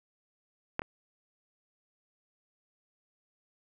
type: clicks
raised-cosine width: 0.5 ms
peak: -14 / -23 dBFS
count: 2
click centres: 0.794 / 0.819 s
effects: none